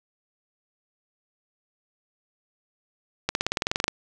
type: accelerating click train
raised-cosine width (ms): 0.2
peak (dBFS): -6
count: 13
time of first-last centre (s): 3.29-3.881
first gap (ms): 61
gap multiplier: 0.96
effects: none